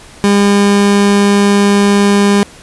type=tone; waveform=30% pulse; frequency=201.9 Hz; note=G#3; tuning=49 cents flat; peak=-4 dBFS; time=0.24-2.43 s; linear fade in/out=0 ms; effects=pink hiss -37 dBFS RMS until 2.62 s + resampled to 24000 Hz